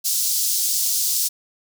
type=high-pass noise; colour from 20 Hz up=pink; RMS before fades=-21 dBFS; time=0.04-1.29 s; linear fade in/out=20 ms; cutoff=4900 Hz; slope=24 dB/octave; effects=none